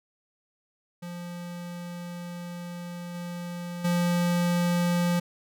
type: tone with level steps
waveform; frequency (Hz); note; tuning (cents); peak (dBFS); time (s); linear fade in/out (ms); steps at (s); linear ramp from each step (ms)
square; 174.61; F3; 0; -36 / -34 / -23; 1.02-5.2; 10; 3.14 / 3.84; 10
effects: none